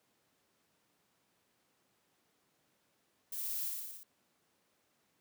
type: noise with echo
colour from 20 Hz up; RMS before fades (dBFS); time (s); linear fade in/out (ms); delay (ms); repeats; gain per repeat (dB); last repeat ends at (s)
violet; -41; 3.32-3.68; 5; 59; 6; -2; 4.034
effects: pink hiss -75 dBFS RMS until 5.2 s + high-pass 150 Hz 12 dB/octave